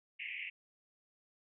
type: band-pass noise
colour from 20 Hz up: pink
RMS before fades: -43 dBFS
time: 0.19-0.5 s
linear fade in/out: 10 ms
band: 2000 to 2800 Hz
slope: 96 dB/octave
effects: none